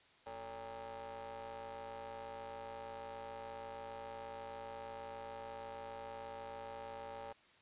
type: ring-modulated tone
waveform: 30% pulse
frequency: 118.5 Hz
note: A#2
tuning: 29 cents sharp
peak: -40 dBFS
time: 0.26-7.33 s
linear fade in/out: 10 ms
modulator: 685 Hz
effects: white hiss -66 dBFS RMS until 7.61 s + resampled to 8000 Hz